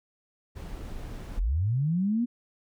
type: noise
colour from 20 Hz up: brown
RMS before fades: -38 dBFS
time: 0.55-1.4 s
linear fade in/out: 20 ms
type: linear sweep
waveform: sine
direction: up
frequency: 30.87 to 246.9 Hz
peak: -23 dBFS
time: 1.36-2.26 s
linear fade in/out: 20 ms
effects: none